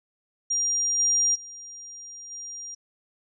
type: tone with level steps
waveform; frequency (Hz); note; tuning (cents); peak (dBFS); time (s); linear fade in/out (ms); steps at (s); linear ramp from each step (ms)
sine; 5700; F8; +34; -22 / -19 / -39 / -35; 0.5-2.75; 10; 0.98 / 1.34 / 2.3; 20
effects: none